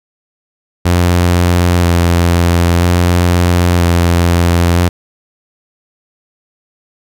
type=tone with vibrato; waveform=sawtooth; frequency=87 Hz; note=F2; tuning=6 cents flat; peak=-4 dBFS; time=0.85-4.89 s; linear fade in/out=10 ms; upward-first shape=square; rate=0.51 Hz; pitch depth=17 cents each way; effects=none